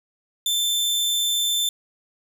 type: tone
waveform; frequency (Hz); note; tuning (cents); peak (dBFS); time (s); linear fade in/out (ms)
sawtooth; 3546; A7; +13; -17; 0.46-1.69; 2
effects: none